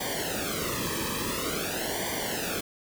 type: noise with flanger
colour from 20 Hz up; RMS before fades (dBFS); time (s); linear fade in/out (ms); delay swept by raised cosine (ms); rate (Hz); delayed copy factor
pink; -31; 0-2.61; 10; 0.75 to 1.42; 0.48; -0.95
effects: none